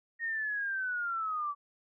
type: linear sweep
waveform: sine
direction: down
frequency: 1864.7 to 1140 Hz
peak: -31 dBFS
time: 0.19-1.55 s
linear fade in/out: 50 ms
effects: none